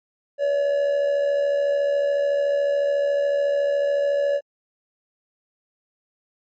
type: tone with amplitude modulation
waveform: triangle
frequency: 569 Hz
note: C#5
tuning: 45 cents sharp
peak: -14 dBFS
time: 0.38-4.41 s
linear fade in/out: 50 ms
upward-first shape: sine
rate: 73.9 Hz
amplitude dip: 50%
effects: MP3 32 kbps